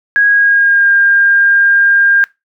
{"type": "tone with pitch glide", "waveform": "sine", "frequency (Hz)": [1648, 1605.7], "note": ["G#6", "G6"], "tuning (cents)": [-14, 41], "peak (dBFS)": -6, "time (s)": [0.16, 2.24], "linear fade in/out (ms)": 0, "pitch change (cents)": -45, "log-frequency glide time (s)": [0.28, 0.91], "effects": ["noise-tail reverb RT60 0.2 s tail -21 dB re dry"]}